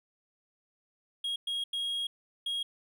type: tone bursts at uneven times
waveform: triangle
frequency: 3279 Hz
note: G#7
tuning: 23 cents flat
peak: -29 dBFS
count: 4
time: 1.24-1.36 / 1.47-1.64 / 1.73-2.07 / 2.46-2.63 s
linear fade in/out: 5 ms
effects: none